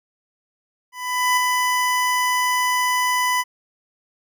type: tone with ADSR envelope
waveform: 25% pulse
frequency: 997 Hz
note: B5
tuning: 16 cents sharp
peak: -11 dBFS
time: 0.92-3.44 s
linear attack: 450 ms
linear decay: 8 ms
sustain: -3 dB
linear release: 38 ms
effects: none